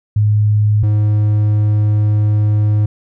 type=tone pair in turn; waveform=sine / triangle; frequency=105.4 / 105.4 Hz; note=G#2 / G#2; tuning=+26 / +26 cents; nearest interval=unison; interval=0 cents; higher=neither; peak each=-9 / -8 dBFS; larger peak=second; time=0.16-0.83 / 0.83-2.86 s; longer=second; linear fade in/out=5 ms; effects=none